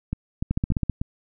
two click trains, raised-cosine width 5 ms, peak -10 / -13 dBFS, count 7 / 4, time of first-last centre 0.51-0.897 / 0.13-1.015 s, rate 15.5 / 3.39 Hz, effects none

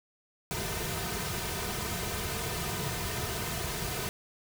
pink noise with comb filter, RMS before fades -34 dBFS, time 0.51-4.09 s, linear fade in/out 0 ms, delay 3.6 ms, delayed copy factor -0.75, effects none

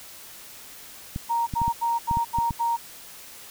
clicks, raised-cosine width 5 ms, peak -17 dBFS, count 8, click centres 1.161 / 1.538 / 1.617 / 1.68 / 2.112 / 2.171 / 2.386 / 2.508 s
sine tone bursts, 932.3 Hz, A#5, in tune, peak -21 dBFS, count 6, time 1.29-2.77 s, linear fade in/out 20 ms, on 180 ms, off 80 ms
effects white hiss -44 dBFS RMS until 3.5 s

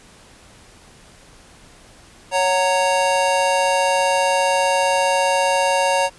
square chord, F# major, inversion second, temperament just, 555 / 740 / 925 Hz, C#5 / F#5 / A#5, +2 / 0 / -14 cents, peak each -20 / -24 / -20 dBFS, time 2.31-6.1 s, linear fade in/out 50 ms, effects pink hiss -47 dBFS RMS until 6.18 s + resampled to 24000 Hz

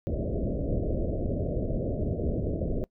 pink low-pass noise, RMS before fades -29 dBFS, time 0.07-2.84 s, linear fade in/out 0 ms, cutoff 650 Hz, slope 96 dB/octave, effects noise-tail reverb RT60 0.1 s tail -23 dB re dry

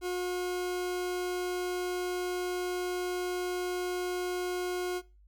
40% pulse tone, 360 Hz, F#4, 47 cents flat, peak -30 dBFS, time 0.01-5.02 s, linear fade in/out 50 ms, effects noise-tail reverb RT60 0.3 s tail -22 dB re dry + added 50 Hz sine -56 dBFS peak until 5.27 s

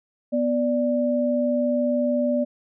sine tone pair together, 246.5 / 587.3 Hz, B3 / D5, -3 / 0 cents, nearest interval octave + minor third, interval 1503 cents, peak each -22 dBFS, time 0.32-2.45 s, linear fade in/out 20 ms, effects none

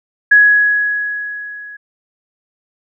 sine tone with level ramp, 1674 Hz, G#6, 13 cents sharp, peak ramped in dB -3 to -30 dBFS, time 0.31-1.77 s, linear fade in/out 10 ms, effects none

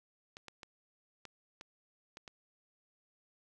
clicks, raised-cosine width 0.2 ms, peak -30 dBFS, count 7, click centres 0.369 / 0.483 / 0.632 / 1.253 / 1.611 / 2.171 / 2.278 s, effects none

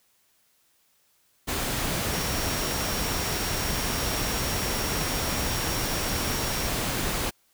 sine tone in noise, 5588 Hz, F8, in tune, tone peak -36 dBFS, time 2.1-6.7 s, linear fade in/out 20 ms, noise pink, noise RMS -28 dBFS, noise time 1.47-7.31 s, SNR -11 dB, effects white hiss -66 dBFS RMS until 7.53 s

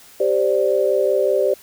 sine chord, G suspended fourth, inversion none, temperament just, 392 / 522.7 / 588 Hz, G4 / C5 / D5, 0 / -2 / +2 cents, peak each -19 dBFS, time 0.2-1.54 s, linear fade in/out 5 ms, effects white hiss -46 dBFS RMS until 1.62 s

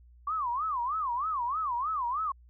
sine tone with vibrato, 1108.7 Hz, C#6, in tune, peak -28 dBFS, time 0.27-2.32 s, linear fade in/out 5 ms, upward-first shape sine, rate 3.2 Hz, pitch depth 280 cents each way, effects added 60 Hz sine -53 dBFS peak until 2.49 s

